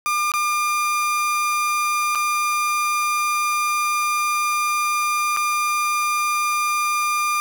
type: tone with dropouts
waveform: 30% pulse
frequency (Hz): 1202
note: D6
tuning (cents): +40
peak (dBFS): -16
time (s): 0.06-7.4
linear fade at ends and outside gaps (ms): 0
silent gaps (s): 0.318-0.338 / 2.15-2.155 / 5.365-5.371
effects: 7-bit